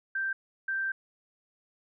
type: tone bursts at uneven times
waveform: sine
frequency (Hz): 1568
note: G6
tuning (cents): 0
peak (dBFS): -28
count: 2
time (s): 0.15-0.33 / 0.68-0.92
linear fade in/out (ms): 5
effects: none